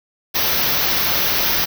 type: band-stop noise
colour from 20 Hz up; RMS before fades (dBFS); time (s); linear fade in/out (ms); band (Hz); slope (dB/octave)
white; -18; 0.34-1.66; 20; 6100 to 12000; 96
effects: none